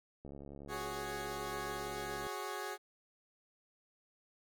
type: click train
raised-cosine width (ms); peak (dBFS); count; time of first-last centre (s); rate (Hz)
2; -36; 143; 0.25-2.267; 70.4
type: chord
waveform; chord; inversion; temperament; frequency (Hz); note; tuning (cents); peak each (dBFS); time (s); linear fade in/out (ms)
15% pulse; F# suspended second; none; equal; 370 / 415.3 / 554.4; F#4 / G#4 / C#5; 0 / 0 / 0; -37 / -36 / -42; 0.68-2.78; 50
effects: none